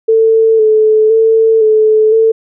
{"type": "tone with vibrato", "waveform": "sine", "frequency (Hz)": 440, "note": "A4", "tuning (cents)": 0, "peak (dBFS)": -5, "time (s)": [0.08, 2.32], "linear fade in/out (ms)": 10, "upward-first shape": "square", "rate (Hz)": 0.98, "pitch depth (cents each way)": 26, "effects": []}